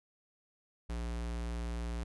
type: tone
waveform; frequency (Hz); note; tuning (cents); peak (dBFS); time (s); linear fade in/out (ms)
square; 58.27; A#1; 0; -36; 0.89-2.04; 10
effects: resampled to 24000 Hz